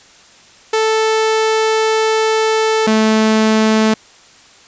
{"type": "tone pair in turn", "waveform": "sawtooth", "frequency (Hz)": [440, 218.5], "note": ["A4", "A3"], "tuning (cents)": [0, -12], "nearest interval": "octave", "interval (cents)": 1212, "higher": "first", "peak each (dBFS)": [-8, -6], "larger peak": "second", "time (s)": [[0.73, 2.87], [2.87, 3.94]], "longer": "first", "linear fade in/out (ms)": 5, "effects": ["white hiss -44 dBFS RMS until 4.67 s", "resampled to 16000 Hz"]}